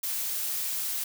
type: noise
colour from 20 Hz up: blue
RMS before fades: -31 dBFS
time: 0.03-1.04 s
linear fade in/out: 5 ms
effects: none